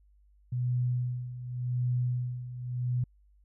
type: tone with tremolo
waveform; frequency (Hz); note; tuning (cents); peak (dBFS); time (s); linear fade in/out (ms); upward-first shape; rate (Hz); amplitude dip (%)
sine; 123.9; B2; +6; -25; 0.52-3.04; 5; sine; 0.88; 75
effects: added 50 Hz sine -59 dBFS peak until 3.44 s